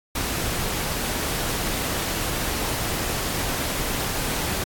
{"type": "noise", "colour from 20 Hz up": "pink", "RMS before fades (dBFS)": -26, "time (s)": [0.15, 4.64], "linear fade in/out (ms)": 5, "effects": ["AAC 64 kbps"]}